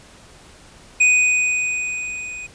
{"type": "tone with level ramp", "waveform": "square", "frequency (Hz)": 2489, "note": "D#7", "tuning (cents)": 0, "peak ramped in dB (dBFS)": [-11, -31], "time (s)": [1, 2.47], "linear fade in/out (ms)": 10, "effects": ["pink hiss -46 dBFS RMS until 2.54 s", "resampled to 22050 Hz"]}